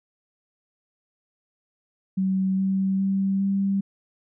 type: tone with pitch steps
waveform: sine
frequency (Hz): 190 / 192.1 / 194.22 / 196.36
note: F#3 / G3 / G3 / G3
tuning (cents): +46 / -35 / -16 / +3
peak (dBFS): -20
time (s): 2.17-3.81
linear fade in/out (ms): 10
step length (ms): 410
effects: none